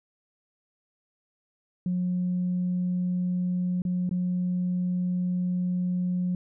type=tone with dropouts; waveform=sine; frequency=180 Hz; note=F#3; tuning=47 cents flat; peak=-23 dBFS; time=1.86-6.35 s; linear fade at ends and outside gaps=2 ms; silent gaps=3.82-3.851 / 4.093-4.111 s; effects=tanh soft clip ceiling -20 dBFS